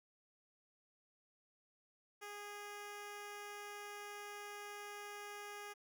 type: tone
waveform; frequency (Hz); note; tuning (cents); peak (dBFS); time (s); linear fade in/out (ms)
10% pulse; 411.6; G#4; -16; -39; 2.21-5.74; 20
effects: none